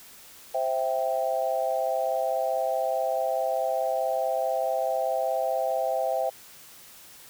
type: chord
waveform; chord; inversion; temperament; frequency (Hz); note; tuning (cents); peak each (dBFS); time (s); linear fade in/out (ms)
sine; C major; none; equal; 523.3 / 659.3 / 784; C5 / E5 / G5; 0 / 0 / 0; -29 / -27 / -29; 0.54-6.3; 10
effects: white hiss -49 dBFS RMS until 7.29 s